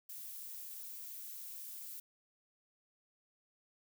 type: noise with amplitude modulation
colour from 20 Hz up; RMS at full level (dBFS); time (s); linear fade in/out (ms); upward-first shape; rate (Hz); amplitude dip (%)
violet; -45; 0.09-2; 5; sine; 298; 50
effects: none